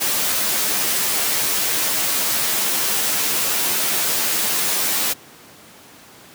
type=noise with comb filter; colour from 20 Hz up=white; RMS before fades=-20 dBFS; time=0-5.14 s; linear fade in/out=20 ms; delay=12 ms; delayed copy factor=-0.7; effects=pink hiss -44 dBFS RMS until 6.34 s + high-pass 150 Hz 12 dB/octave